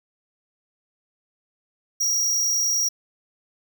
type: tone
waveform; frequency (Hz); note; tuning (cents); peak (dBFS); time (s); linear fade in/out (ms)
square; 5690; F8; +31; -20; 2-2.89; 10
effects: none